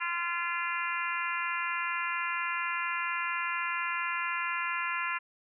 harmonic tone, 344.3 Hz, F4, 25 cents flat, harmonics 3 / 4 / 5 / 6 / 7 / 8, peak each -35 / -36 / -37 / -38 / -38 / -39 dBFS, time 0-5.19 s, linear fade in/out 20 ms, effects none

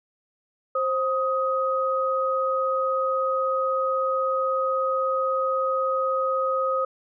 sine tone pair together, 528 / 1255.8 Hz, C5 / D#6, +16 / +16 cents, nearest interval octave + minor third, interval 1500 cents, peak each -24 dBFS, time 0.75-6.85 s, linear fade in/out 5 ms, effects none

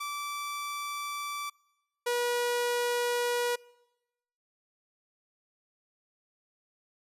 sawtooth tone pair in turn, 1162 / 483.5 Hz, D6 / B4, -19 / -37 cents, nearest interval octave + minor third, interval 1518 cents, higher first, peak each -30 / -23 dBFS, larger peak second, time 0-1.5 / 2.06-3.56 s, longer neither, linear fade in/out 10 ms, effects noise-tail reverb RT60 1.0 s tail -25 dB re dry + resampled to 32000 Hz

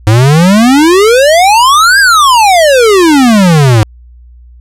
square exponential two-way sweep, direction up then down, 104 to 1661.2 to 104 Hz, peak -3 dBFS, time 0.07-3.83 s, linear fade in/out 0 ms, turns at 1.99 s, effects added 60 Hz sine -32 dBFS peak until 4.6 s + low-pass 11000 Hz 12 dB/octave

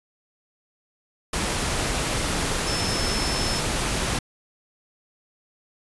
sine tone in noise, 5274 Hz, E8, in tune, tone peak -29 dBFS, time 2.67-3.6 s, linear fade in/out 5 ms, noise pink, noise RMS -25 dBFS, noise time 1.33-4.19 s, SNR -7 dB, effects resampled to 24000 Hz

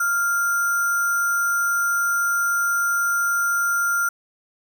sine tone with sample-and-hold, 1396.9 Hz, F6, in tune, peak -18 dBFS, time 0-4.09 s, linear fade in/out 5 ms, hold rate 7350 Hz, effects none

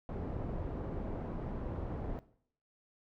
pink low-pass noise, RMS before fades -39 dBFS, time 0.09-2.19 s, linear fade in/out 0 ms, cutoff 630 Hz, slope 12 dB/octave, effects noise-tail reverb RT60 0.6 s tail -17 dB re dry

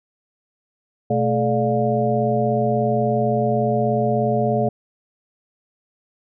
sine tone cluster, 123.6 / 220.1 / 426.9 / 588 / 705 Hz, B2 / A3 / G#4 / D5 / F5, +2 / +1 / +48 / +2 / +16 cents, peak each -23 dBFS, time 1.1-4.69 s, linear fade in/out 5 ms, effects none

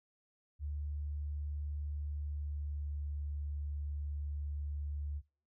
sine tone with pitch glide, 73.42 to 72.87 Hz, D2 to D2, 0 to -13 cents, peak -36 dBFS, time 0.59-5.22 s, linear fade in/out 50 ms, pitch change -13 cents, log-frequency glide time 2.23-3.02 s, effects noise-tail reverb RT60 0.4 s tail -25 dB re dry

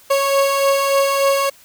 30% pulse beating tone pair, 549 / 552.4 Hz, C#5 / C#5, -17 / -6 cents, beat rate 3.4 Hz, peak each -19 / -12 dBFS, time 0.1-1.5 s, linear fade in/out 10 ms, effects white hiss -48 dBFS RMS until 1.64 s

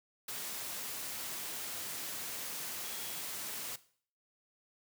sine tone in noise, 3322 Hz, G#7, in tune, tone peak -52 dBFS, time 2.84-3.21 s, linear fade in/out 5 ms, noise white, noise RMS -41 dBFS, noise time 0.28-3.76 s, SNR -14 dB, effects noise-tail reverb RT60 0.5 s tail -17 dB re dry + high-pass 100 Hz 12 dB/octave

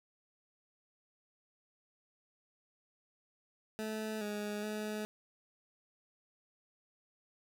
20% pulse tone with pitch steps, 217.3 / 208.2 / 212.8 Hz, A3 / G#3 / G#3, -21 / +5 / +42 cents, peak -32 dBFS, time 3.79-5.05 s, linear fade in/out 0 ms, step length 420 ms, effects none

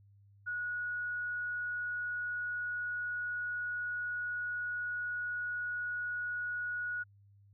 sine tone, 1458 Hz, F#6, 26 cents flat, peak -34 dBFS, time 0.46-7.04 s, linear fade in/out 20 ms, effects added 100 Hz sine -59 dBFS peak until 7.53 s

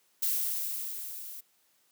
violet noise with level ramp, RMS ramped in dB -28 to -44 dBFS, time 0.22-1.41 s, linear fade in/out 10 ms, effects white hiss -69 dBFS RMS until 1.91 s + high-pass 150 Hz 12 dB/octave

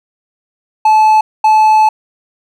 triangle tone pair in turn, 866 / 866 Hz, A5 / A5, -28 / -28 cents, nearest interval unison, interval 0 cents, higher neither, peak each -3 dBFS, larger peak neither, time 0.85-1.21 / 1.44-1.89 s, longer second, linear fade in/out 5 ms, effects none

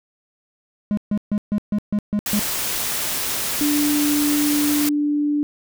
triangle tone bursts, 207.7 Hz, G#3, in tune, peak -15 dBFS, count 8, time 0.91-2.394 s, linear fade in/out 0 ms, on 63 ms, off 140 ms
white noise, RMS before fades -24 dBFS, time 2.26-4.89 s, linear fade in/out 2 ms
sine tone, 293.7 Hz, D4, in tune, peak -17 dBFS, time 3.61-5.43 s, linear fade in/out 0 ms
effects none

